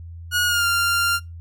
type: tone with pitch glide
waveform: sawtooth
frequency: 1448 to 1392.2 Hz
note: F#6 to F6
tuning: -38 to -6 cents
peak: -14 dBFS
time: 0.31-1.2 s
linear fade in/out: 50 ms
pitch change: -68 cents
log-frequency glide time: 0.46-0.66 s
effects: noise-tail reverb RT60 0.2 s tail -23 dB re dry + added 84 Hz sine -34 dBFS peak until 1.4 s